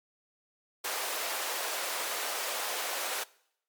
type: high-pass noise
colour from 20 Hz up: pink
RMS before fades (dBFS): -34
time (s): 0.84-3.24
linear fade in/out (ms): 10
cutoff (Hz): 480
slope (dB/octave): 24
effects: noise-tail reverb RT60 0.7 s tail -22 dB re dry + MP3 96 kbps